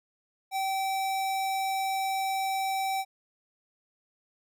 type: tone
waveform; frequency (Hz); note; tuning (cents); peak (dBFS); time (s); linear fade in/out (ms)
square; 772; G5; -27; -28; 0.51-3.05; 50
effects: none